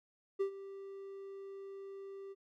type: tone with ADSR envelope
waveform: triangle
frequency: 392 Hz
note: G4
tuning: in tune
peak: -27 dBFS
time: 0.39-2.35 s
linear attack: 19 ms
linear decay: 93 ms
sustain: -16 dB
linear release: 34 ms
effects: none